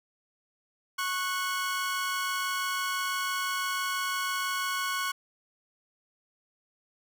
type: tone pair together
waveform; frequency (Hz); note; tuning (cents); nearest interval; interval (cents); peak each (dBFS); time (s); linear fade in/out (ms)
sawtooth; 1098.5 / 1480; C#6 / F#6; -16 / 0; perfect fourth; 516; -27 / -29; 0.98-5.12; 10
effects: none